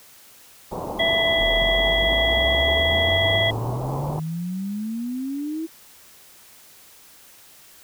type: low-pass noise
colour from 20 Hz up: white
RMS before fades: -30 dBFS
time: 0.71-4.2 s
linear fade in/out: 10 ms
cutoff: 990 Hz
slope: 48 dB/octave
type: harmonic tone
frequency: 663 Hz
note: E5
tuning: 10 cents sharp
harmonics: 1 / 3 / 5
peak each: -22 / -22 / -22 dBFS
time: 0.99-3.51 s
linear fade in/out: 10 ms
type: exponential sweep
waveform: sine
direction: up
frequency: 37.33 to 329.6 Hz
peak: -25 dBFS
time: 1.39-5.67 s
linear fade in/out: 20 ms
effects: white hiss -49 dBFS RMS until 7.83 s